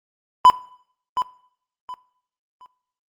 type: tone with echo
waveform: triangle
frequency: 1002 Hz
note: B5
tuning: 25 cents sharp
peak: -5 dBFS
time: 0.45-0.5 s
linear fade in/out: 0 ms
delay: 720 ms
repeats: 3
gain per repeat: -12 dB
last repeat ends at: 2.66 s
effects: noise-tail reverb RT60 0.6 s tail -19 dB re dry + Opus 32 kbps